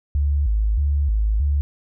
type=tone with vibrato; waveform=sine; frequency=61.74 Hz; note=B1; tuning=in tune; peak=-16 dBFS; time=0.15-1.61 s; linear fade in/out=0 ms; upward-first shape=square; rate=1.6 Hz; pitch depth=260 cents each way; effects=none